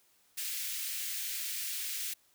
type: high-pass noise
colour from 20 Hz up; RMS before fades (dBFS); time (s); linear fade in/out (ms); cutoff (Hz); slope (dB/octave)
white; -37; 0.37-2.14; 10; 1900; 24
effects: white hiss -68 dBFS RMS until 2.34 s